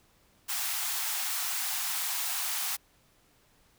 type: high-pass noise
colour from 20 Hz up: white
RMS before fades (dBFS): -32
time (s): 0.48-2.77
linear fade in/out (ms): 20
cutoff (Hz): 690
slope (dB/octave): 96
effects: pink hiss -65 dBFS RMS until 3.78 s